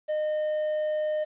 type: tone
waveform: triangle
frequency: 612 Hz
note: D#5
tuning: 29 cents flat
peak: -23 dBFS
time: 0.08-1.25 s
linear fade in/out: 20 ms
effects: resampled to 8000 Hz + 10-bit